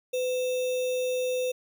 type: tone with sample-and-hold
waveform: sine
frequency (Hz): 505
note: B4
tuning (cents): +39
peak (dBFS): -25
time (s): 0.13-1.52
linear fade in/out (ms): 10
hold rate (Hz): 3150
effects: none